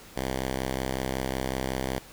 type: tone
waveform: 5% pulse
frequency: 65.41 Hz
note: C2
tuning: in tune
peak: -17 dBFS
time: 0.16-1.99 s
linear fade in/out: 5 ms
effects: pink hiss -49 dBFS RMS until 2.12 s